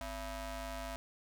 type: ring-modulated tone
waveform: sawtooth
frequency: 310 Hz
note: D#4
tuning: 6 cents flat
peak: -33 dBFS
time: 0.01-0.96 s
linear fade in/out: 0 ms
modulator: 362 Hz
effects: none